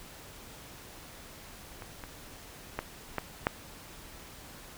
clicks, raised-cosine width 0.5 ms, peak -27 / -26 / -16 / -15 / -10 dBFS, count 5, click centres 1.822 / 2.038 / 2.79 / 3.183 / 3.469 s, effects pink hiss -49 dBFS RMS until 4.77 s

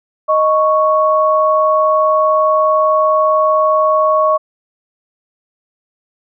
sine tone pair together, 622.3 / 1108.8 Hz, D#5 / C#6, 0 / 0 cents, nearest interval minor seventh, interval 1000 cents, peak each -12 dBFS, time 0.28-4.38 s, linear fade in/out 20 ms, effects none

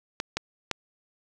clicks, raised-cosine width 0.2 ms, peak -11 / -10 / -9 dBFS, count 3, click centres 0.201 / 0.37 / 0.713 s, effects none

